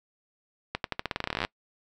accelerating click train, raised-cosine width 0.3 ms, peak -12 dBFS, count 20, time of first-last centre 0.75-1.449 s, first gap 92 ms, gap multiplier 0.88, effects noise-tail reverb RT60 0.1 s tail -23 dB re dry

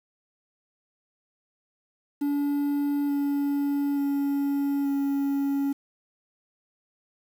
triangle tone with pitch steps, 286.6 / 284 / 281.4 / 278.8 Hz, D4 / C#4 / C#4 / C#4, -42 / +42 / +26 / +10 cents, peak -21 dBFS, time 2.21-5.73 s, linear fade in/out 10 ms, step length 880 ms, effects 8-bit

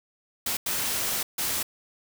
white noise bursts at uneven times, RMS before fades -28 dBFS, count 3, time 0.46-0.57 / 0.66-1.23 / 1.38-1.63 s, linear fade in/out 5 ms, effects none

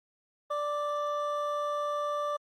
triangle tone pair together, 587.4 / 1174.7 Hz, D5 / D6, 0 / 0 cents, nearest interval octave, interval 1200 cents, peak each -30 / -30 dBFS, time 0.5-2.37 s, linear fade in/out 10 ms, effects Opus 24 kbps

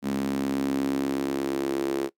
sawtooth tone with high-pass filter sweep, 68.4 Hz, C#2, 23 cents flat, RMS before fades -27 dBFS, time 0.02-2.1 s, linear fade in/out 50 ms, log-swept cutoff 230 to 360 Hz, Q 5.7, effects noise-tail reverb RT60 0.1 s tail -20 dB re dry

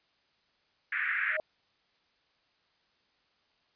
white band-pass noise, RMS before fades -31 dBFS, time 0.92-1.37 s, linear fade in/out 5 ms, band 1500 to 2100 Hz, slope 48 dB/octave
sine tone with exponential growth, 621 Hz, D#5, 3 cents flat, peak -26 dBFS, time 1.28-1.4 s, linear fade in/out 1 ms, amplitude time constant 25 ms
effects white hiss -71 dBFS RMS until 3.75 s + resampled to 11025 Hz

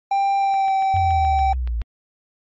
triangle tone with pitch glide, 790 to 772.8 Hz, G5 to G5, +13 to -25 cents, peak -14 dBFS, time 0.11-1.53 s, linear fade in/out 5 ms, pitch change -38 cents, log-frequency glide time 0.38-0.73 s
click train, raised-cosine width 0.3 ms, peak -23 dBFS, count 10, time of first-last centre 0.54-1.817 s, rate 7.05 Hz
sine exponential sweep, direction down, 92.5 to 55 Hz, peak -20 dBFS, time 0.94-1.82 s, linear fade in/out 0 ms
effects MP3 32 kbps

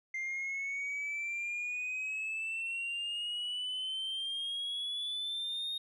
sine exponential sweep, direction up, 2093 to 3717 Hz, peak -32 dBFS, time 0.14-5.78 s, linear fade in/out 5 ms, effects tanh soft clip ceiling -33 dBFS

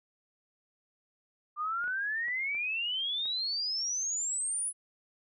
sine exponential sweep, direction up, 1187 to 10170 Hz, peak -30 dBFS, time 1.56-4.73 s, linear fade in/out 50 ms
clicks, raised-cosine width 0.5 ms, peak -36 dBFS, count 5, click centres 1.841 / 1.878 / 2.283 / 2.55 / 3.256 s
effects none

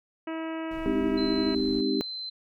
harmonic tone, 323 Hz, E4, 35 cents flat, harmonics 1 / 2 / 3 / 4 / 5 / 6 / 7 / 8 / 9, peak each -32 / -38 / -42 / -44 / -46 / -48 / -49 / -50 / -51 dBFS, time 0.27-1.55 s, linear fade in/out 5 ms
brown noise, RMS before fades -42 dBFS, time 0.71-1.81 s, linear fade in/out 2 ms
sine chord, Ab major seventh, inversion none, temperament equal, 207.7 / 261.6 / 311.1 / 392 Hz, Ab3 / C4 / Eb4 / G4, 0 / 0 / 0 / 0 cents, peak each -33 / -28 / -29 / -29 dBFS, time 0.86-2.01 s, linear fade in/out 0 ms
sine tone, 4077 Hz, C8, 46 cents flat, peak -33 dBFS, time 1.17-2.3 s, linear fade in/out 10 ms
effects none

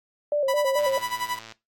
sine tone with vibrato, 563 Hz, C#5, 27 cents sharp, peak -20 dBFS, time 0.32-0.98 s, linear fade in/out 2 ms, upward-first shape square, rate 4.6 Hz, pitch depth 76 cents each way
sawtooth tone with tremolo, 987.8 Hz, B5, in tune, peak -21 dBFS, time 0.48-1.39 s, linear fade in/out 5 ms, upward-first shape sine, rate 11 Hz, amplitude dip 80%
click train, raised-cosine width 0.2 ms, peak -24 dBFS, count 83, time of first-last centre 0.79-1.522 s, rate 112 Hz
effects noise-tail reverb RT60 0.2 s tail -18 dB re dry + AAC 64 kbps

